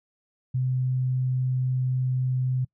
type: tone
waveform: sine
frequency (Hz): 128.3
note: C3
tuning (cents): -34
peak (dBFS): -22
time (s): 0.54-2.65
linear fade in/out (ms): 10
effects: noise-tail reverb RT60 0.1 s tail -25 dB re dry